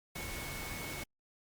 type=tone in noise; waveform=sine; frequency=2206 Hz; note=C#7; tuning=9 cents flat; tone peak=-46 dBFS; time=0.15-1.04 s; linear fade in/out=10 ms; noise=pink; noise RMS=-42 dBFS; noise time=0.15-1.04 s; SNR=-7 dB; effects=Opus 48 kbps